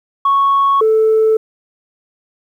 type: tone pair in turn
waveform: sine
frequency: 1107 / 439.3 Hz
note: C#6 / A4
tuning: -3 / -3 cents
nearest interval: octave + major third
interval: 1600 cents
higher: first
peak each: -8 / -7 dBFS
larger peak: second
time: 0.25-0.81 / 0.81-1.37 s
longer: neither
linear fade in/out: 5 ms
effects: tanh soft clip ceiling -6 dBFS + 8-bit